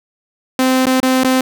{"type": "tone with dropouts", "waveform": "sawtooth", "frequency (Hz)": 259, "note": "C4", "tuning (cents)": -17, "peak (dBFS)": -7, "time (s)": [0.59, 1.41], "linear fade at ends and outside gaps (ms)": 2, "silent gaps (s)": [[0.856, 0.867], [1.002, 1.029], [1.235, 1.245]], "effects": []}